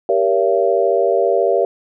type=chord; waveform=sine; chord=G diminished seventh; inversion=none; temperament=just; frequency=392 / 470.4 / 564.5 / 677.4 Hz; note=G4 / Bb4 / Db5 / Fb5; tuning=0 / +16 / +31 / +47 cents; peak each=-18 dBFS; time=0.09-1.65 s; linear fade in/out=2 ms; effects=none